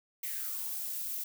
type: noise with high-pass filter sweep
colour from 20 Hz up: violet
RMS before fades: -37 dBFS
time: 0.23-1.24 s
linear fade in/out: 5 ms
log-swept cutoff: 2200 to 270 Hz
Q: 6.8
effects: none